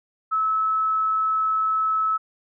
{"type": "tone", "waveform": "sine", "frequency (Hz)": 1299, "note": "E6", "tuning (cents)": -26, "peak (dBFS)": -19, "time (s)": [0.31, 2.18], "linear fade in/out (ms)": 20, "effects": []}